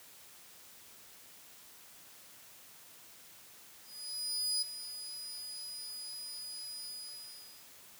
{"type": "tone with ADSR envelope", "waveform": "30% pulse", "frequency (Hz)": 4949, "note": "D#8", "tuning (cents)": -10, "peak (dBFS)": -27, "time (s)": [3.84, 7.69], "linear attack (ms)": 780, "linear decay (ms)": 10, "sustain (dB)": -12, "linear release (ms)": 790, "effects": ["white hiss -56 dBFS RMS until 7.99 s", "high-pass 60 Hz 12 dB/octave"]}